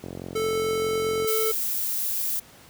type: click train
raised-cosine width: 2 ms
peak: -21 dBFS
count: 55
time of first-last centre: 0.04-1.245 s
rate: 44.8 Hz
type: tone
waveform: square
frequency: 440 Hz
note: A4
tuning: in tune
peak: -24 dBFS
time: 0.35-1.52 s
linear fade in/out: 10 ms
type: noise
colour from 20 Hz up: violet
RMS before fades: -27 dBFS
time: 1.27-2.4 s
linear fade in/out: 10 ms
effects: pink hiss -50 dBFS RMS until 2.69 s + high-pass 80 Hz 12 dB/octave